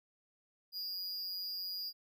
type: tone with amplitude modulation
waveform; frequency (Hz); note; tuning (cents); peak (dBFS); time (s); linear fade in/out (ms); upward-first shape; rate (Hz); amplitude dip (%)
square; 4859; D#8; -42; -36; 0.72-1.93; 50; sine; 185; 60
effects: none